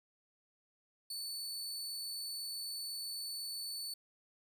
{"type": "tone", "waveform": "sawtooth", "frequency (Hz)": 4478, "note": "C#8", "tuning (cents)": 17, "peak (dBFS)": -37, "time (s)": [1.1, 3.94], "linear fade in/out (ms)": 5, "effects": []}